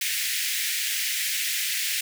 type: high-pass noise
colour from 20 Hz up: pink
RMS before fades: -27 dBFS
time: 0.01-2.01 s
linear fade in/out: 5 ms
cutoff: 1800 Hz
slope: 48 dB/octave
effects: none